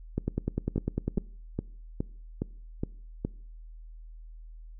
two click trains, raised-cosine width 3 ms, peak -16 / -15 dBFS, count 7 / 11, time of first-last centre 0.76-3.25 / 0.18-1.18 s, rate 2.41 / 10 Hz, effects noise-tail reverb RT60 0.6 s tail -24 dB re dry + added 40 Hz sine -43 dBFS peak until 4.79 s

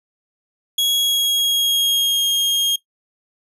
40% pulse tone with pitch glide, 3323 to 3243 Hz, G#7 to G#7, 0 to -42 cents, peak -14 dBFS, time 0.78-2.76 s, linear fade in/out 5 ms, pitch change -42 cents, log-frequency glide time 0.95-2.25 s, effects noise-tail reverb RT60 0.1 s tail -18 dB re dry

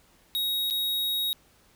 square tone with dropouts, 3780 Hz, A#7, 23 cents sharp, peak -26 dBFS, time 0.35-1.33 s, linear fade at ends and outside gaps 0 ms, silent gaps 0.701-0.708 s, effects pink hiss -61 dBFS RMS until 1.75 s

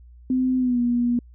sine tone with pitch glide, 256.7 to 240.9 Hz, C4 to B3, -33 to -43 cents, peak -18 dBFS, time 0.3-1.19 s, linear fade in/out 2 ms, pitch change -110 cents, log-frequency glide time 0.58-0.8 s, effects added 60 Hz sine -44 dBFS peak until 1.34 s

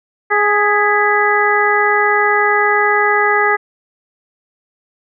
harmonic tone with a mistuned harmonic, 415.3 Hz, G#4, in tune, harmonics 1 / 2 / 3 / 4 / 5, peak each -17 / -17 / -17 / -17 / -17 dBFS, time 0.3-3.57 s, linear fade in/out 20 ms, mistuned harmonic 5, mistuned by -74 cents, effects none

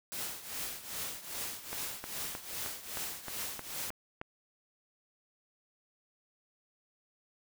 white noise with tremolo, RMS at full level -37 dBFS, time 0.12-3.9 s, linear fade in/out 0 ms, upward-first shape triangle, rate 2.5 Hz, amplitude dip 80%
click train, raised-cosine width 0.5 ms, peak -24 dBFS, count 9, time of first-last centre 1.73-4.214 s, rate 3.22 Hz
effects none

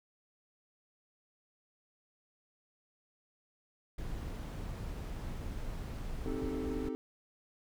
brown noise, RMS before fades -40 dBFS, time 3.98-6.89 s, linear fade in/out 5 ms
triangle chord, A half-diminished seventh, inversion first, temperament equal, 261.6 / 311.1 / 392 / 440 Hz, C4 / Eb4 / G4 / A4, 0 / 0 / 0 / 0 cents, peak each -37 / -39 / -42 / -39 dBFS, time 6.26-6.95 s, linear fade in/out 0 ms
effects none

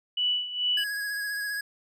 sine tone with tremolo, 2960 Hz, F#7, in tune, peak -22 dBFS, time 0.17-0.84 s, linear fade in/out 5 ms, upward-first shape sine, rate 2.3 Hz, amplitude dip 75%
square tone with vibrato, 1661.2 Hz, G#6, in tune, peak -30 dBFS, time 0.77-1.61 s, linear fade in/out 5 ms, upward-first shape sine, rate 15 Hz, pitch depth 22 cents each way
effects none

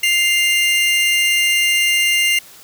45% pulse tone pair together, 2096 / 2800 Hz, C7 / F7, +2 / +4 cents, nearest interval perfect fourth, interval 502 cents, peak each -16 dBFS, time 0.03-2.39 s, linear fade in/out 5 ms, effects white hiss -42 dBFS RMS until 2.63 s

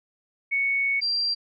sine tone pair in turn, 2219 / 4731 Hz, C#7 / D8, +1 / +12 cents, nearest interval octave + minor second, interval 1311 cents, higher second, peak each -21 / -22 dBFS, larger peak first, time 0.51-1.01 / 1.01-1.35 s, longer first, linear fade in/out 20 ms, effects none

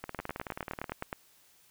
two click trains, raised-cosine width 0.5 ms, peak -22 / -19 dBFS, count 17 / 10, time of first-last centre 0.04-0.896 / 0.19-1.128 s, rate 18.7 / 9.59 Hz, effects white hiss -63 dBFS RMS until 1.7 s

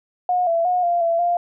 sine tone with pitch steps, 722 / 670 / 723 / 694 / 672 / 698 Hz, F#5 / E5 / F#5 / F5 / E5 / F5, -43 / +28 / -40 / -11 / +33 / -1 cents, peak -16 dBFS, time 0.29-1.37 s, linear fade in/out 2 ms, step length 180 ms, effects none

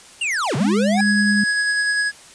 square linear two-way sweep, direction down then up, 2898 to 116.54 to 799 Hz, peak -20 dBFS, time 0.21-1.01 s, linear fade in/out 5 ms, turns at 0.56 s
sine tone, 205.3 Hz, G#3, 20 cents flat, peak -16 dBFS, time 0.6-1.44 s, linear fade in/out 5 ms
square tone with tremolo, 1670 Hz, G#6, 9 cents sharp, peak -17 dBFS, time 0.97-2.12 s, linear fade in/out 50 ms, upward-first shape sine, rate 10 Hz, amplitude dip 25%
effects white hiss -44 dBFS RMS until 2.34 s + resampled to 22050 Hz

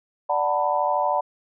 sine chord, B minor seventh, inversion first, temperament equal with one note detuned, 587.3 / 740 / 894.9 / 987.8 Hz, D5 / F#5 / A5 / B5, 0 / 0 / +29 / 0 cents, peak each -25 dBFS, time 0.29-1.21 s, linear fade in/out 10 ms, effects none

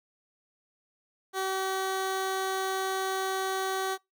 15% pulse tone, 381.5 Hz, G4, 47 cents flat, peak -22 dBFS, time 1.33-3.98 s, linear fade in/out 50 ms, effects noise-tail reverb RT60 0.2 s tail -26 dB re dry

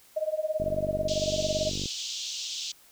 sine tone with tremolo, 622.3 Hz, D#5, in tune, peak -22 dBFS, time 0.16-1.71 s, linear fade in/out 10 ms, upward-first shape triangle, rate 18 Hz, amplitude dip 100%
click train, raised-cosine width 3 ms, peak -22 dBFS, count 62, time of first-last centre 0.6-1.858 s, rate 48.5 Hz
pink band-pass noise, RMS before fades -35 dBFS, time 1.08-2.72 s, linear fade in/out 5 ms, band 3000 to 6900 Hz, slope 48 dB/octave
effects white hiss -57 dBFS RMS until 2.91 s

